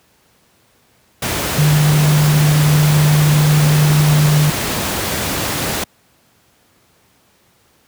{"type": "tone in noise", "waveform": "sine", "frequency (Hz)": 150, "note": "D3", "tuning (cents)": 37, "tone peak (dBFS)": -9, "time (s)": [1.58, 4.5], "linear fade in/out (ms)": 5, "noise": "pink", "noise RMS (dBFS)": -19, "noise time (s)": [1.22, 5.84], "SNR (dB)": 7, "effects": ["pink hiss -55 dBFS RMS until 7.87 s", "high-pass 80 Hz 12 dB/octave"]}